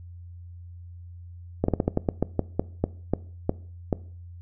slowing click train, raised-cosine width 2 ms, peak -8 dBFS, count 14, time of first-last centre 1.64-3.928 s, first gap 44 ms, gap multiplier 1.21, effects noise-tail reverb RT60 0.5 s tail -20 dB re dry + added 87 Hz sine -40 dBFS peak until 4.41 s

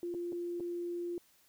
sine tone with dropouts, 347.6 Hz, F4, 8 cents flat, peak -35 dBFS, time 0.03-1.18 s, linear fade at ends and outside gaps 1 ms, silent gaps 0.141-0.147 / 0.322-0.328 / 0.599-0.605 s, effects white hiss -67 dBFS RMS until 1.48 s

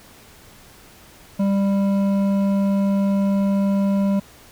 sine tone with hard clipping, 197.7 Hz, G3, 15 cents sharp, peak -18 dBFS, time 1.39-4.2 s, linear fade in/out 10 ms, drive 9 dB, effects pink hiss -47 dBFS RMS until 4.51 s

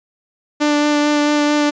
sawtooth tone with vibrato, 295.4 Hz, D4, 10 cents sharp, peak -9 dBFS, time 0.6-1.71 s, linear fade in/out 20 ms, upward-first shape sine, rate 4.5 Hz, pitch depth 11 cents each way, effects resampled to 16000 Hz

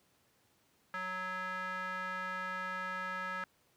square tone with band-pass filter, 185 Hz, F#3, in tune, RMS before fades -39 dBFS, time 0.94-3.44 s, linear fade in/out 0 ms, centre 1500 Hz, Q 4.5, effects pink hiss -71 dBFS RMS until 3.76 s + high-pass 100 Hz 12 dB/octave

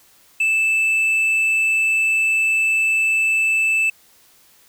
sine tone with hard clipping, 2635 Hz, E7, 1 cent flat, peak -16 dBFS, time 0.4-3.9 s, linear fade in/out 5 ms, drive 3 dB, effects white hiss -53 dBFS RMS until 4.68 s

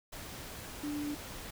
sine tone in noise, 293.7 Hz, D4, in tune, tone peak -34 dBFS, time 0.83-1.15 s, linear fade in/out 10 ms, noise pink, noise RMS -45 dBFS, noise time 0.12-1.51 s, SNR +8 dB, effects none

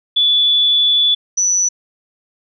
sine tone pair in turn, 3452 / 5943 Hz, A7 / F#8, -34 / +7 cents, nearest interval major sixth, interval 941 cents, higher second, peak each -10 / -12 dBFS, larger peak first, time 0.16-1.15 / 1.37-1.69 s, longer first, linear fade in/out 10 ms, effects none

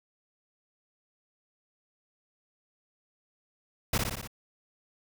pink noise with echo, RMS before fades -26 dBFS, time 3.93-3.98 s, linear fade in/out 5 ms, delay 59 ms, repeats 5, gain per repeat -3 dB, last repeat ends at 4.275 s, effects none

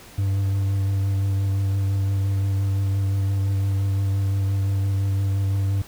triangle tone with vibrato, 98 Hz, G2, in tune, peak -17 dBFS, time 0.18-5.82 s, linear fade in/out 5 ms, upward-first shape sine, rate 5.8 Hz, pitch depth 16 cents each way, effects pink hiss -45 dBFS RMS until 5.87 s

